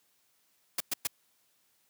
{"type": "noise bursts", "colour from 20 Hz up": "white", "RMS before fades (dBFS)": -30, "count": 3, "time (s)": [0.78, 1.072], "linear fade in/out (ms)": 5, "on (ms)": 24, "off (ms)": 110, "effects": ["white hiss -71 dBFS RMS until 1.89 s", "high-pass 100 Hz 12 dB/octave"]}